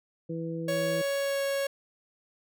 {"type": "harmonic tone", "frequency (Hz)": 164.81, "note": "E3", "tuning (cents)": 0, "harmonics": [1, 2, 3], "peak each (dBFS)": [-34, -36, -37], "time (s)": [0.29, 1.02], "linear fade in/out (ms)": 10}
{"type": "tone with pitch glide", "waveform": "45% pulse", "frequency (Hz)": [557, 553.2], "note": ["C#5", "C#5"], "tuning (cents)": [8, -4], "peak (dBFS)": -27, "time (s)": [0.68, 1.67], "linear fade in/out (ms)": 5, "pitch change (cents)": -12, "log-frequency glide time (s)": [1.19, 1.42]}
{"effects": []}